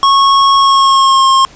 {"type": "tone with pitch glide", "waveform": "square", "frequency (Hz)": [1099, 1070.2], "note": ["C#6", "C6"], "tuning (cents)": [-15, 39], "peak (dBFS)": -6, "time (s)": [0.03, 1.45], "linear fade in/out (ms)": 0, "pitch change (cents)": -46, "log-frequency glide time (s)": [0.57, 1.27], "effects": ["pink hiss -39 dBFS RMS until 1.55 s", "resampled to 16000 Hz"]}